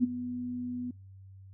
sine tone with ADSR envelope, 246.9 Hz, B3, in tune, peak -19 dBFS, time 0-0.91 s, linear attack 37 ms, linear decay 17 ms, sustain -14 dB, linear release 5 ms, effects noise-tail reverb RT60 0.4 s tail -25 dB re dry + added 96 Hz sine -48 dBFS peak until 1.53 s

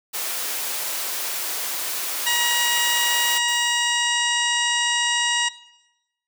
white noise, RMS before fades -27 dBFS, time 0.13-3.39 s, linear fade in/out 20 ms
harmonic tone, 954 Hz, A#5, 40 cents sharp, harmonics 1 / 2 / 3 / 4 / 5 / 6 / 7 / 8 / 9, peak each -27 / -24 / -24 / -28 / -38 / -30 / -39 / -29 / -36 dBFS, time 2.26-5.49 s, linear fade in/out 10 ms
white noise with exponential decay, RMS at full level -35 dBFS, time 3.48-4.59 s, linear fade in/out 2 ms, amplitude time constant 240 ms
effects noise-tail reverb RT60 0.9 s tail -18 dB re dry + high-pass 400 Hz 12 dB/octave

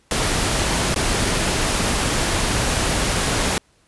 pink noise with dropouts, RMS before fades -20 dBFS, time 0.11-3.58 s, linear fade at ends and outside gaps 1 ms, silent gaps 0.944-0.96 s, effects pink hiss -59 dBFS RMS until 3.87 s + resampled to 24000 Hz

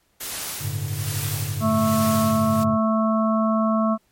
white noise with tremolo, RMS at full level -29 dBFS, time 0.2-2.64 s, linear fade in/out 10 ms, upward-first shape sine, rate 1.2 Hz, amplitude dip 65%
triangle chord, G suspended second, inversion none, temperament equal with one note detuned, 98 / 110 / 144.48 Hz, G2 / A2 / D3, 0 / 0 / -28 cents, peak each -27 dBFS, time 0.59-2.78 s, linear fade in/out 50 ms
harmonic tone, 220 Hz, A3, in tune, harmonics 1 / 3 / 5 / 6, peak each -19 / -24 / -25 / -30 dBFS, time 1.6-3.98 s, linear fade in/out 50 ms
effects pink hiss -65 dBFS RMS until 4.11 s + MP3 64 kbps

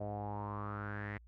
sawtooth tone with low-pass filter sweep, 103.2 Hz, G#2, 10 cents flat, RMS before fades -41 dBFS, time 0-1.18 s, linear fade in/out 10 ms, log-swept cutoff 630 to 2000 Hz, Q 6.8, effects added 58 Hz sine -56 dBFS peak until 1.27 s

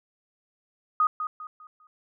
sine tone with echo, 1244.5 Hz, D#6, in tune, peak -18 dBFS, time 1-1.07 s, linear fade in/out 2 ms, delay 200 ms, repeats 4, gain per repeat -9 dB, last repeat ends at 1.87 s, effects none

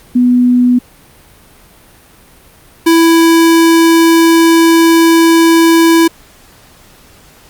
sine / square tone pair in turn, 246.9 / 330.6 Hz, B3 / E4, 0 / +5 cents, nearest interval perfect fourth, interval 505 cents, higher second, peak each -5 dBFS, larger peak neither, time 0.15-0.79 / 2.86-6.08 s, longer second, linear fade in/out 10 ms, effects pink hiss -42 dBFS RMS until 7.49 s + Opus 48 kbps

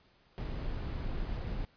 brown noise, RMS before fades -36 dBFS, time 0.38-1.65 s, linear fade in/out 0 ms, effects pink hiss -66 dBFS RMS until 1.76 s + resampled to 11025 Hz

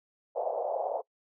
pink band-pass noise, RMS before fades -32 dBFS, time 0.35-1.02 s, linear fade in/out 20 ms, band 510 to 790 Hz, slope 48 dB/octave, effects noise-tail reverb RT60 0.1 s tail -24 dB re dry

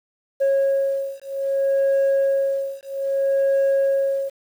sine beating tone pair, 547 / 547.62 Hz, C#5 / C#5, -23 / -21 cents, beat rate 0.62 Hz, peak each -19 dBFS, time 0.4-4.3 s, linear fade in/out 20 ms, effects tanh soft clip ceiling -14 dBFS + 8-bit

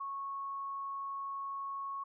sine tone, 1102 Hz, C#6, 11 cents flat, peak -37 dBFS, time 0-2.04 s, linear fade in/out 10 ms, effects none

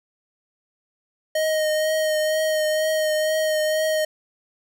square tone with vibrato, 622.3 Hz, D#5, in tune, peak -20 dBFS, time 1.35-4.05 s, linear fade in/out 5 ms, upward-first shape triangle, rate 2.1 Hz, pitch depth 23 cents each way, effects none

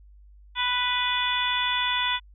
harmonic tone, 493.9 Hz, B4, in tune, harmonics 2 / 3 / 4 / 5 / 6 / 7, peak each -28 / -32 / -31 / -32 / -33 / -27 dBFS, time 0.55-2.2 s, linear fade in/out 50 ms, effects added 50 Hz sine -48 dBFS peak until 2.34 s

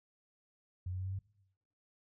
sine tone with pitch steps, 90.7 / 92.18 / 93.68 / 95.21 / 96.76 Hz, F#2 / F#2 / F#2 / G2 / G2, -34 / -6 / +22 / -50 / -22 cents, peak -36 dBFS, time 0.86-1.19 s, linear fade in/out 5 ms, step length 66 ms, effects noise-tail reverb RT60 0.8 s tail -21 dB re dry

